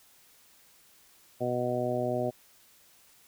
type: harmonic tone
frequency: 123.47 Hz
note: B2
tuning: in tune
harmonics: 1 / 2 / 3 / 4 / 5 / 6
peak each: -36 / -35 / -34 / -36 / -31 / -37 dBFS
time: 1.4-2.31 s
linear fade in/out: 20 ms
effects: white hiss -60 dBFS RMS until 3.27 s